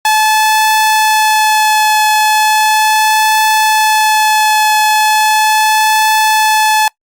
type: tone with vibrato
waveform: sawtooth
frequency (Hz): 863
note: A5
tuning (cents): -34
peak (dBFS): -4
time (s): 0.05-6.88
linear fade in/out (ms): 2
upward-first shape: triangle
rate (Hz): 0.37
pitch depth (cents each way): 12
effects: noise-tail reverb RT60 0.1 s tail -24 dB re dry + Opus 48 kbps